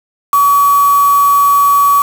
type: tone with quantisation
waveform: sine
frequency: 1135 Hz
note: C#6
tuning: 41 cents sharp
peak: -6 dBFS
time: 0.33-2.02 s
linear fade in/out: 2 ms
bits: 3
effects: none